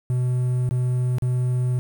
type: tone with dropouts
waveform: triangle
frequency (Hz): 125.2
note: B2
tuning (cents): +24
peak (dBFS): -17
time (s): 0.1-1.79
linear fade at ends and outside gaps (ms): 0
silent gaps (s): 0.691-0.71 / 1.184-1.222
effects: 8-bit